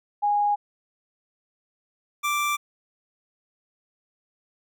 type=tone pair in turn; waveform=sine / 25% pulse; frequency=824 / 1174.4 Hz; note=G#5 / D6; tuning=-14 / 0 cents; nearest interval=tritone; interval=614 cents; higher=second; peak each=-19 dBFS; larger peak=neither; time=0.22-0.56 / 2.23-2.57 s; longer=neither; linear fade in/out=20 ms; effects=none